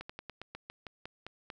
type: slowing click train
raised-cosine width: 0.3 ms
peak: -26 dBFS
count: 11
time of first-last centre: 0.01-1.502 s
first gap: 85 ms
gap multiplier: 1.12
effects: none